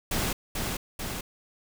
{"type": "noise with echo", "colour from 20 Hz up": "pink", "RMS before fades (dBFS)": -28, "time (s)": [0.11, 0.33], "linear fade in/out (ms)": 5, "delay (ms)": 440, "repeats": 2, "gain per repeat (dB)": -3, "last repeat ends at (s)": 1.21, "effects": []}